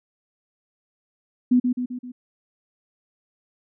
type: tone with echo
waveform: sine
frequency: 248.5 Hz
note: B3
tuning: 11 cents sharp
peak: -13 dBFS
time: 1.51-1.6 s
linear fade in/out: 10 ms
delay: 130 ms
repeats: 4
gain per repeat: -5 dB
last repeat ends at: 2.12 s
effects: none